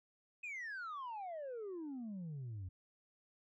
sine exponential sweep, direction down, 2557 to 87.31 Hz, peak -40 dBFS, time 0.43-2.69 s, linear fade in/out 10 ms, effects tanh soft clip ceiling -41 dBFS

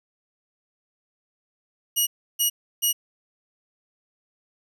10% pulse tone bursts, 2900 Hz, F#7, 35 cents flat, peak -11 dBFS, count 3, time 1.96-2.93 s, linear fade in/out 20 ms, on 110 ms, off 320 ms, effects none

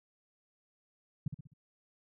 sine tone with echo, 144.4 Hz, D3, 29 cents flat, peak -28 dBFS, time 1.26-1.28 s, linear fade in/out 5 ms, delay 64 ms, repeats 4, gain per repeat -7 dB, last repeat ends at 1.536 s, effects none

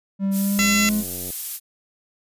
triangle tone with pitch glide, 195.4 to 210.6 Hz, G3 to G#3, -5 to +24 cents, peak -17 dBFS, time 0.19-1.04 s, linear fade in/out 50 ms, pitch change +129 cents, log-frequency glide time 0.36-0.89 s
violet noise, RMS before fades -26 dBFS, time 0.31-1.6 s, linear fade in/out 50 ms
click train, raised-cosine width 2 ms, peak -24 dBFS, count 65, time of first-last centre 0.59-1.303 s, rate 89.7 Hz
harmonic tone, 675 Hz, E5, 41 cents sharp, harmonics 2 / 3 / 4 / 5 / 6 / 7 / 8 / 9 / 10, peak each -28 / -23 / -24 / -31 / -29 / -32 / -33 / -34 / -24 dBFS, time 0.59-0.89 s, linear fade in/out 0 ms
effects resampled to 32000 Hz

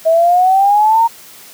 sine exponential sweep, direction up, 640 to 932.3 Hz, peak -7 dBFS, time 0.05-1.08 s, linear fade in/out 20 ms, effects white hiss -38 dBFS RMS until 1.53 s + high-pass 100 Hz 12 dB/octave

